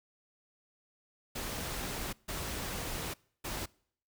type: noise bursts at uneven times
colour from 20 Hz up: pink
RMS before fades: -38 dBFS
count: 3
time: 1.35-2.13 / 2.28-3.14 / 3.44-3.66 s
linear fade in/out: 10 ms
effects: noise-tail reverb RT60 0.6 s tail -25 dB re dry